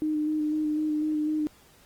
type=tone with vibrato; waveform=sine; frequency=305.5 Hz; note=D#4; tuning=32 cents flat; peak=-24 dBFS; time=0.02-1.47 s; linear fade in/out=0 ms; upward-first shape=square; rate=4 Hz; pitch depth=15 cents each way; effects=pink hiss -57 dBFS RMS until 1.85 s + Opus 24 kbps